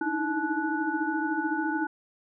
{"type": "tone cluster", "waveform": "sine", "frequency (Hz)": [293.5, 309.4, 323.2, 863, 1475], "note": ["D4", "D#4", "E4", "A5", "F#6"], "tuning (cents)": [-1, -10, -34, -34, -6], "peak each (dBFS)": [-36, -32, -31, -32, -32], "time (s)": [0.01, 1.87], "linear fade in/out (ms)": 5, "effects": []}